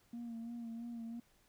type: tone with vibrato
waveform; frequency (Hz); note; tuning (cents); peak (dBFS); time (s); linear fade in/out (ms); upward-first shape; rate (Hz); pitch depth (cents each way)
sine; 232.7; A#3; -3; -40; 0.13-1.2; 5; sine; 3; 37
effects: tanh soft clip ceiling -40 dBFS + pink hiss -71 dBFS RMS until 1.48 s